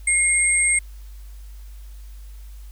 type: tone pair together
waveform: sine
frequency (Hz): 2145 / 8462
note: C7 / C9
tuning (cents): +42 / +19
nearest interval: 2 octaves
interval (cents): 2377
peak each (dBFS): -19 / -18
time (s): 0.07-0.79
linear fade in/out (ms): 5
effects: added 50 Hz sine -36 dBFS peak until 2.71 s + white hiss -55 dBFS RMS until 2.71 s